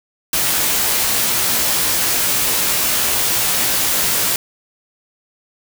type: noise with comb filter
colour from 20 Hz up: white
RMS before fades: -17 dBFS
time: 0.33-4.36 s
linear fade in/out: 2 ms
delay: 17 ms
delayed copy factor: +0.6
effects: none